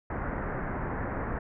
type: low-pass noise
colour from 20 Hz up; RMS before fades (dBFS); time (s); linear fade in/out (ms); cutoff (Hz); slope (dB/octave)
pink; -33; 0.1-1.39; 5; 1900; 48
effects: none